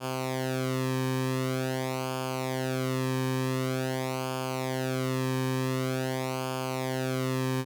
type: tone with flanger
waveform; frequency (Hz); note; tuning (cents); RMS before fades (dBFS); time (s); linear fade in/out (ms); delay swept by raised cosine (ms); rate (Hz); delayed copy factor
sawtooth; 130; C3; -11; -30; 0-7.65; 50; 0.51 to 1.46; 0.46; -0.75
effects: none